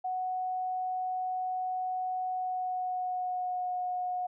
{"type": "tone with pitch glide", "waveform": "sine", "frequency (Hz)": [740, 726.9], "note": ["F#5", "F#5"], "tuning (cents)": [0, -31], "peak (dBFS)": -30, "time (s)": [0.04, 4.27], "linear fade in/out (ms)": 10, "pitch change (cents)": -31, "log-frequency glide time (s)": [2.3, 3.73], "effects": []}